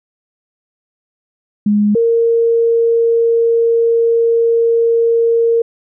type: tone pair in turn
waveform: sine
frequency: 207.7 / 462.1 Hz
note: G#3 / A#4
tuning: 0 / -15 cents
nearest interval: octave + major second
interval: 1385 cents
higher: second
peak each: -9 dBFS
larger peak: neither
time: 1.66-1.95 / 1.95-5.62 s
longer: second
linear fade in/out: 5 ms
effects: none